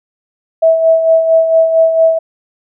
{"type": "tone with tremolo", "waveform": "sine", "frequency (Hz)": 651, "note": "E5", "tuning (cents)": -22, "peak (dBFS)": -4, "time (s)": [0.62, 2.19], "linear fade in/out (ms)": 10, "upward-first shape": "sine", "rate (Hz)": 4.4, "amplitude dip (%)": 55, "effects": []}